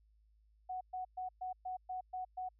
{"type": "tone bursts", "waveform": "sine", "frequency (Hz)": 740, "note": "F#5", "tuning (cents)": 0, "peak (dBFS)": -38, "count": 8, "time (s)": [0.69, 2.49], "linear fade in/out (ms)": 10, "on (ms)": 120, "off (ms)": 120, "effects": ["added 53 Hz sine -66 dBFS peak until 2.59 s"]}